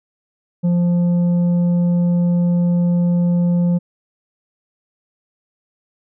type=tone with tanh clipping; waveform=triangle; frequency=174.6 Hz; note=F3; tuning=in tune; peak=-14 dBFS; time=0.63-3.79 s; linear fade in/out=20 ms; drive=10 dB; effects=none